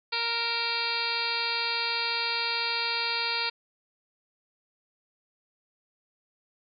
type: harmonic tone with a mistuned harmonic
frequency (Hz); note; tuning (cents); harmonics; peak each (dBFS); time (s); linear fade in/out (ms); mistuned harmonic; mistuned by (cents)
466.2; A#4; 0; 1 / 2 / 3 / 4 / 5 / 6 / 7 / 8 / 9 / 10; -41 / -35 / -36 / -40 / -34 / -36 / -40 / -36 / -33 / -34; 0.12-3.5; 10; 6; -43
effects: none